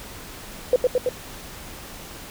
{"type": "tone with echo", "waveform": "sine", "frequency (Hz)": 501, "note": "B4", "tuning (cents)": 25, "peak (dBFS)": -12, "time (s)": [0.73, 0.76], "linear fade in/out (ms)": 2, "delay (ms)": 110, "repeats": 3, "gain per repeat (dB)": -2, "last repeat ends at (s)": 1.09, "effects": ["pink hiss -39 dBFS RMS until 2.3 s"]}